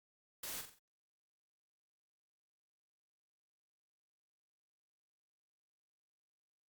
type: noise with echo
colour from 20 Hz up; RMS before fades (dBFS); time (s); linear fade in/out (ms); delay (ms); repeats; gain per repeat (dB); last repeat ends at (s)
white; -44; 0.43-0.61; 5; 45; 4; -7; 0.79
effects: Opus 48 kbps